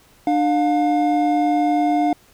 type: tone pair together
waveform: triangle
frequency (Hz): 298.5 / 711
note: D4 / F5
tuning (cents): +28 / +31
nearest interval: octave + minor third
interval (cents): 1503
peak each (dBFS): -16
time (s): 0.27-2.13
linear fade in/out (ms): 2
effects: pink hiss -53 dBFS RMS until 2.33 s